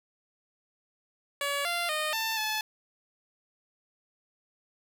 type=tone with pitch steps; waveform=10% pulse; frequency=567 / 693 / 614 / 891 / 864 Hz; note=C#5 / F5 / D#5 / A5 / A5; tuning=+39 / -14 / -23 / +22 / -32 cents; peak=-20 dBFS; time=1.41-2.61 s; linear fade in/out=2 ms; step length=240 ms; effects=none